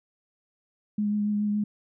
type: tone with vibrato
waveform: sine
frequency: 208.1 Hz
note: G#3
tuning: 4 cents sharp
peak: -23 dBFS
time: 0.98-1.64 s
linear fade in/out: 5 ms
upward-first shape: triangle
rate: 7.1 Hz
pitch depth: 20 cents each way
effects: none